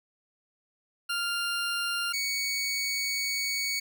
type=tone pair in turn; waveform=20% pulse; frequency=1396.9 / 2235 Hz; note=F6 / C#7; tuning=0 / +14 cents; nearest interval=minor sixth; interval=814 cents; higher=second; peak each=-23 / -23 dBFS; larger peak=neither; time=1.09-2.13 / 2.13-3.8 s; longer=second; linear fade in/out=10 ms; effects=none